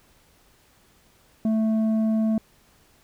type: tone with low-pass filter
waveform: square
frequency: 220 Hz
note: A3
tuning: in tune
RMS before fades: -22 dBFS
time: 1.45-2.38 s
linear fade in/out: 2 ms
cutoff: 450 Hz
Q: 3.3
effects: pink hiss -59 dBFS RMS until 3.03 s